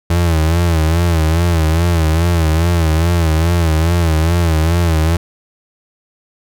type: tone with vibrato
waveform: 35% pulse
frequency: 82.6 Hz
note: E2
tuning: 4 cents sharp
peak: -9 dBFS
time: 0.1-5.17 s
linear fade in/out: 5 ms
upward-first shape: sine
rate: 2.4 Hz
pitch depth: 92 cents each way
effects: none